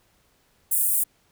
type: high-pass noise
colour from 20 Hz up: pink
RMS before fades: -22 dBFS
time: 0.71-1.04 s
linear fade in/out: 10 ms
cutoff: 8700 Hz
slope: 48 dB/octave
effects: pink hiss -64 dBFS RMS until 1.31 s